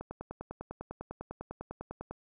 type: click train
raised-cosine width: 1 ms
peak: -26 dBFS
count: 22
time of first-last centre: 0.01-2.11 s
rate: 10 Hz
effects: none